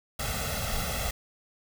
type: noise with comb filter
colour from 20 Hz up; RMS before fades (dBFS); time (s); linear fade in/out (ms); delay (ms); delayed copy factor
pink; -31; 0.19-1.11; 5; 1.5; +0.9
effects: none